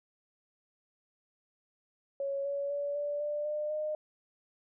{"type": "tone with pitch steps", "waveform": "sine", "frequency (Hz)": [554.4, 563.4, 572.6, 582, 591.5, 601.1, 610.9], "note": ["C#5", "C#5", "D5", "D5", "D5", "D5", "D#5"], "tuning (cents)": [0, 28, -44, -16, 12, 40, -32], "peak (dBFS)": -31, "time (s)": [2.2, 3.95], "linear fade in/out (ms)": 2, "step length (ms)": 250, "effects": []}